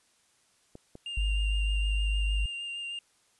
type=clicks; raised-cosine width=2 ms; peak=-31 dBFS; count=2; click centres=0.754 / 0.954 s
type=tone with vibrato; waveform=triangle; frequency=2794 Hz; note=F7; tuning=in tune; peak=-33 dBFS; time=1.06-2.99 s; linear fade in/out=2 ms; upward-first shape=sine; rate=6.5 Hz; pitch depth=16 cents each way
type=tone; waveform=sine; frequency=52.4 Hz; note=G#1; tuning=16 cents sharp; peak=-25 dBFS; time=1.17-2.46 s; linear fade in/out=5 ms
effects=white hiss -67 dBFS RMS until 3.39 s + resampled to 24000 Hz

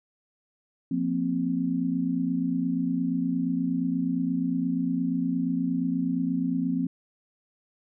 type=chord; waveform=sine; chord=F suspended fourth; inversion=none; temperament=equal with one note detuned; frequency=175.63 / 233.1 / 261.6 Hz; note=F3 / Bb3 / C4; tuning=+10 / 0 / 0 cents; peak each=-29 / -31 / -26 dBFS; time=0.91-6.87 s; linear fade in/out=5 ms; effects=none

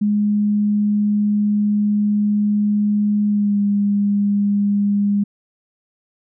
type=tone with pitch glide; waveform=sine; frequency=207.7 to 203 Hz; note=G#3 to G#3; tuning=0 to -39 cents; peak=-14 dBFS; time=0.01-5.24 s; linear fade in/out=10 ms; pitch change=-39 cents; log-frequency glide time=3.27-3.59 s; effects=none

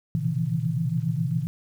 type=tone cluster; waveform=sine; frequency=117.1 / 125.4 / 135.1 / 162.3 / 169.8 Hz; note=A#2 / B2 / C#3 / E3 / F3; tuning=+8 / +27 / -44 / -27 / -48 cents; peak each=-30 / -34 / -29 / -26 / -32 dBFS; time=0.15-1.47 s; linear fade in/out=0 ms; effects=9-bit

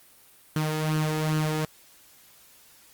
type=tone with flanger; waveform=sawtooth; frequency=155 Hz; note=D#3; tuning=6 cents flat; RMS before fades=-26 dBFS; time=0.56-1.65 s; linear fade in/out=2 ms; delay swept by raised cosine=0.67 to 2.37 ms; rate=2.5 Hz; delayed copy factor=+0.55; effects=white hiss -55 dBFS RMS until 2.93 s + Opus 32 kbps

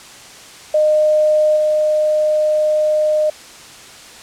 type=tone with level steps; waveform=sine; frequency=612 Hz; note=D#5; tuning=29 cents flat; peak=-10 / -12 dBFS; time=0.74-3.3 s; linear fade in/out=5 ms; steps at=1.56 s; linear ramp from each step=10 ms; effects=white hiss -38 dBFS RMS until 4.22 s + low-pass 8000 Hz 12 dB/octave

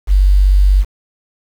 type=tone with quantisation; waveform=sine; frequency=48.15 Hz; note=G1; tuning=30 cents flat; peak=-6 dBFS; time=0.07-0.85 s; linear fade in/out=50 ms; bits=6; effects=none

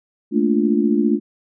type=chord; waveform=sine; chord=Bb major seventh; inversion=third; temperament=just; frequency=218.5 / 233.1 / 291.4 / 349.6 Hz; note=A3 / Bb3 / D4 / F4; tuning=-12 / 0 / -13 / +2 cents; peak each=-18 / -22 / -19 / -21 dBFS; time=0.31-1.2 s; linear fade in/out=50 ms; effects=none

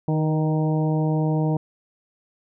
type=harmonic tone with a mistuned harmonic; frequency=155.56 Hz; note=D#3; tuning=in tune; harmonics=1 / 2 / 3 / 4 / 5 / 6; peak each=-20 / -26 / -30 / -32 / -34 / -36 dBFS; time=0.08-1.57 s; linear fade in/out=2 ms; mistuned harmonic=3; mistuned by=+22 cents; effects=none

